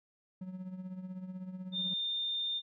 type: tone with tremolo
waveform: triangle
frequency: 185 Hz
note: F#3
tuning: in tune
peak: -35 dBFS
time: 0.41-1.94 s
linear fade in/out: 5 ms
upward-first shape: triangle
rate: 16 Hz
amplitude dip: 70%
type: tone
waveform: sine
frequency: 3617 Hz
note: A7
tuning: 47 cents sharp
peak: -32 dBFS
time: 1.72-2.62 s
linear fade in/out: 50 ms
effects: none